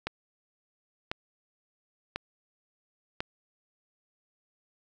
click train, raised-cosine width 0.3 ms, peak -15 dBFS, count 4, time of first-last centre 0.07-3.205 s, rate 0.957 Hz, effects none

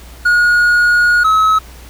triangle tone pair in turn, 1443 / 1285.6 Hz, F#6 / E6, -44 / -44 cents, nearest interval major second, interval 200 cents, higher first, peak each -6 dBFS, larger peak neither, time 0.25-1.24 / 1.24-1.59 s, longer first, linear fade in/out 10 ms, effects added 60 Hz sine -34 dBFS peak until 1.89 s + pink hiss -40 dBFS RMS until 1.89 s

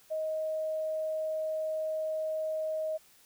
sine tone, 628 Hz, D#5, 16 cents sharp, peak -30 dBFS, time 0.1-2.98 s, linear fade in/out 20 ms, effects white hiss -61 dBFS RMS until 3.25 s

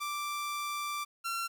sawtooth tone pair in turn, 1174.7 / 1363.2 Hz, D6 / F6, 0 / -42 cents, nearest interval minor third, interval 258 cents, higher second, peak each -30 / -29 dBFS, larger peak second, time 0-1.05 / 1.24-1.48 s, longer first, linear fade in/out 20 ms, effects 11-bit

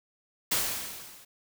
white noise with level ramp, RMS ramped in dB -25 to -53 dBFS, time 0.51-1.25 s, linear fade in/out 10 ms, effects none

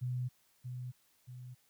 sine tone with echo, 125.2 Hz, B2, 24 cents sharp, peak -33 dBFS, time 0.01-0.29 s, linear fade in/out 20 ms, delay 630 ms, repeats 2, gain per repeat -6 dB, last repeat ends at 1.55 s, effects white hiss -71 dBFS RMS until 1.69 s

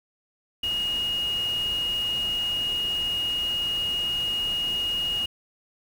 sine tone in noise, 2869 Hz, F7, 46 cents sharp, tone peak -24 dBFS, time 0.63-5.26 s, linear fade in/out 5 ms, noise pink, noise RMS -40 dBFS, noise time 0.63-5.26 s, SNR +13 dB, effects none

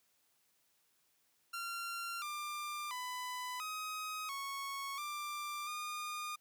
sawtooth tone with pitch steps, 1378 / 1192 / 999 / 1260 / 1104 / 1184 / 1217 Hz, F6 / D6 / B5 / D#6 / C#6 / D6 / D#6, -24 / +25 / +20 / +21 / -7 / +14 / -39 cents, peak -36 dBFS, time 1.53-6.36 s, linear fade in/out 10 ms, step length 690 ms, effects white hiss -75 dBFS RMS until 6.4 s + high-pass 80 Hz 12 dB/octave

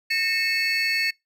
triangle tone cluster, 1827 / 2188 / 2618 / 4439 Hz, A#6 / C#7 / E7 / C#8, -35 / -23 / -13 / +2 cents, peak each -25 dBFS, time 0.1-1.11 s, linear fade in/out 10 ms, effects noise-tail reverb RT60 0.2 s tail -25 dB re dry

